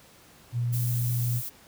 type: tone with pitch glide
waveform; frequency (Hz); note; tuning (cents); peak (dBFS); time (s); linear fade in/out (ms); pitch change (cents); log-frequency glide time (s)
sine; 119.9 to 121.08; A#2 to B2; +49 to -34; -24; 0.52-1.42; 50; +17; 0.7-1.12
type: noise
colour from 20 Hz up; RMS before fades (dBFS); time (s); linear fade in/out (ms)
violet; -35; 0.72-1.5; 20
effects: pink hiss -54 dBFS RMS until 1.67 s + high-pass 60 Hz 12 dB/octave